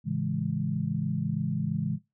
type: chord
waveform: sine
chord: A major seventh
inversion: none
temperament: equal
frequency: 110 / 138.59 / 164.81 / 207.7 Hz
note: A2 / C#3 / E3 / G#3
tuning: 0 / 0 / 0 / 0 cents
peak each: -36 / -31 / -31 / -32 dBFS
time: 0.04-1.99 s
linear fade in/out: 50 ms
effects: noise-tail reverb RT60 0.2 s tail -17 dB re dry